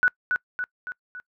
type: tone with echo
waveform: sine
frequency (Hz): 1480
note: F#6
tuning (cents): 0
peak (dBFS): -15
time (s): 0.03-0.08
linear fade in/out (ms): 0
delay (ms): 280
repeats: 4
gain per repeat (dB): -5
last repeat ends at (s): 1.2
effects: noise-tail reverb RT60 0.1 s tail -25 dB re dry